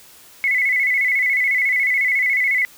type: tone with vibrato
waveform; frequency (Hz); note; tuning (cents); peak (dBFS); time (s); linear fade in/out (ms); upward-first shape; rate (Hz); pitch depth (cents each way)
sine; 2093; C7; 0; -15; 0.44-2.65; 0; square; 14; 74
effects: white hiss -46 dBFS RMS until 2.77 s